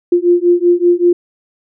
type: beating tone pair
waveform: sine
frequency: 347.8 / 353 Hz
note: F4 / F4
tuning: -7 / +19 cents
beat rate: 5.2 Hz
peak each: -11 dBFS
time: 0.12-1.13 s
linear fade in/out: 5 ms
effects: none